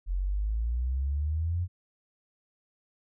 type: exponential sweep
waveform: sine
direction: up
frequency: 43.65 to 91 Hz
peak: -26 dBFS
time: 0.06-1.68 s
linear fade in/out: 50 ms
effects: none